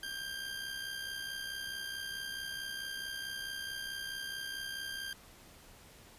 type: tone with amplitude modulation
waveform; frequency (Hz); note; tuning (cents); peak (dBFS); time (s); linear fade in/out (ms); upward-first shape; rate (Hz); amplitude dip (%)
20% pulse; 1589; G6; +23; -32; 0.03-5.13; 2; sine; 64.6; 50
effects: pink hiss -57 dBFS RMS until 6.18 s + resampled to 32000 Hz